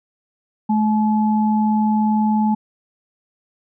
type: tone pair together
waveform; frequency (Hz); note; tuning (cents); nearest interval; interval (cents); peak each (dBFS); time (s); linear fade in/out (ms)
sine; 214.9 / 857; A3 / A5; -41 / -46; 2 octaves; 2395; -15 / -21; 0.69-2.55; 10
effects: none